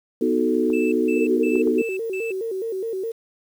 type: chord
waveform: sine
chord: B dominant seventh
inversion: none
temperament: equal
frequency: 246.9 / 311.1 / 370 / 440 Hz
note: B3 / D#4 / F#4 / A4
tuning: 0 / 0 / 0 / 0 cents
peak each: -23 dBFS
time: 0.21-1.82 s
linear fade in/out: 5 ms
type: clicks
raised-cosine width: 1 ms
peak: -26 dBFS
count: 3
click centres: 0.702 / 1.556 / 1.674 s
type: tone bursts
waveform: triangle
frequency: 2637 Hz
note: E7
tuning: in tune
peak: -29 dBFS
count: 5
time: 0.73-2.32 s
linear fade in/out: 5 ms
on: 190 ms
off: 160 ms
type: tone with vibrato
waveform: sine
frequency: 415.3 Hz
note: G#4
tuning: in tune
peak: -24 dBFS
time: 1.16-3.12 s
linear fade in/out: 10 ms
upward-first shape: square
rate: 4.8 Hz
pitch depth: 160 cents each way
effects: 8-bit